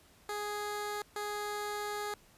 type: tone bursts at uneven times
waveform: 15% pulse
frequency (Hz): 415.3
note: G#4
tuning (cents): 0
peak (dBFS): -29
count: 2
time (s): 0.29-1.02 / 1.16-2.14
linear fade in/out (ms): 2
effects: pink hiss -62 dBFS RMS until 2.37 s + resampled to 32000 Hz